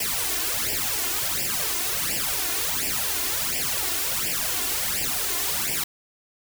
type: noise with flanger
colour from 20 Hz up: white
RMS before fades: -26 dBFS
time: 0-5.84 s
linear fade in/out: 5 ms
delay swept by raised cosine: 0.38 to 2.88 ms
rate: 1.4 Hz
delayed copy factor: +0.85
effects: none